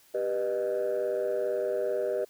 sine chord, G augmented, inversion none, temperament just, 392 / 490 / 612.5 Hz, G4 / B4 / D#5, 0 / -14 / -27 cents, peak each -30 / -29 / -29 dBFS, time 0.14-2.25 s, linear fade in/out 10 ms, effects tanh soft clip ceiling -22 dBFS + white hiss -60 dBFS RMS until 2.29 s

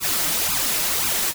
white noise with flanger, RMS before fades -22 dBFS, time 0-1.34 s, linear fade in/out 50 ms, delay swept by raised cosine 0.77 to 6.47 ms, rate 1.9 Hz, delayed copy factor +0.9, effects none

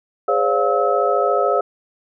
sine tone cluster, 411.9 / 516 / 570 / 703 / 1294 Hz, G#4 / C5 / C#5 / F5 / E6, -14 / -24 / +48 / +11 / -32 cents, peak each -21 dBFS, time 0.28-1.61 s, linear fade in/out 5 ms, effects none

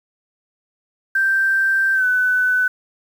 sine tone with pitch glide, 1568 to 1501.5 Hz, G6 to F#6, 0 to +25 cents, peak -14 dBFS, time 1.15-2.68 s, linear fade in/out 5 ms, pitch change -75 cents, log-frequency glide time 1.94-2.05 s, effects 7-bit

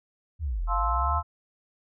sine linear two-way sweep, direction down then up, 85.5 to 39.37 to 81.2 Hz, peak -26 dBFS, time 0.39-1.23 s, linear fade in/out 50 ms, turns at 0.63 s
sine chord, F major seventh, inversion none, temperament just, 698.5 / 873.1 / 1047.7 / 1309.6 Hz, F5 / A5 / C6 / E6, 0 / -14 / +2 / -12 cents, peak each -32 / -33 / -28 / -29 dBFS, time 0.67-1.23 s, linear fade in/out 50 ms
effects none

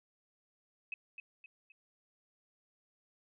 sine tone with echo, 2560 Hz, D#7, 49 cents sharp, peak -37 dBFS, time 0.92-0.94 s, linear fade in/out 2 ms, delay 260 ms, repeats 3, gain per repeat -7 dB, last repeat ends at 1.72 s, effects none

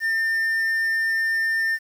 triangle tone with quantisation, 1802 Hz, A6, 41 cents sharp, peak -18 dBFS, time 0-1.79 s, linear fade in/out 50 ms, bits 8, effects none

